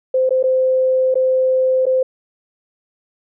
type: tone with dropouts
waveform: sine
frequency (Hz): 518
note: C5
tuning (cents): -17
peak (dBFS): -12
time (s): 0.14-2.03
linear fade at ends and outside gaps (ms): 5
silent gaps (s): 0.293-0.306 / 0.428-0.438 / 1.143-1.154 / 1.856-1.865
effects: none